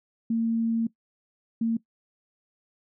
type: tone bursts at uneven times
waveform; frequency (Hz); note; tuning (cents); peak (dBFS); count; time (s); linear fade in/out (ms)
sine; 228; A#3; -38; -22; 2; 0.3-0.87 / 1.61-1.77; 5
effects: noise-tail reverb RT60 0.1 s tail -19 dB re dry